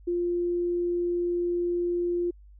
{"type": "tone", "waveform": "sine", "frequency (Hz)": 349.2, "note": "F4", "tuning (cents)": 0, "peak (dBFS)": -24, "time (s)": [0.07, 2.31], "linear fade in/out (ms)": 10, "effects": ["added 50 Hz sine -48 dBFS peak until 2.59 s"]}